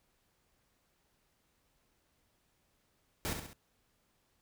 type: noise with echo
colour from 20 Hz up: pink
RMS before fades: -36 dBFS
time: 3.25-3.33 s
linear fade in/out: 0 ms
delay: 67 ms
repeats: 3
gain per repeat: -6 dB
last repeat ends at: 3.531 s
effects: pink hiss -75 dBFS RMS until 4.41 s